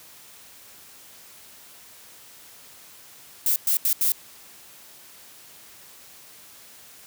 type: noise bursts at uneven times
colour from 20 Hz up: violet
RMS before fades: -21 dBFS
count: 4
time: 3.46-3.56 / 3.67-3.77 / 3.85-3.93 / 4.01-4.12 s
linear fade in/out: 2 ms
effects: white hiss -48 dBFS RMS until 7.06 s + high-pass 60 Hz 12 dB/octave